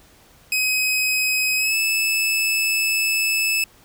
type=tone with pitch glide; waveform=sawtooth; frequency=2531 to 2616 Hz; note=D#7 to E7; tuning=+29 to -14 cents; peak=-15 dBFS; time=0.52-3.64 s; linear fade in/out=2 ms; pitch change=+57 cents; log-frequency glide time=1.57-1.76 s; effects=pink hiss -52 dBFS RMS until 3.84 s